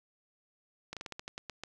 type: slowing click train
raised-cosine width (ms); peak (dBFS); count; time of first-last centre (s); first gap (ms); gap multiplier
0.2; -23; 10; 0.93-1.636; 37; 1.18
effects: none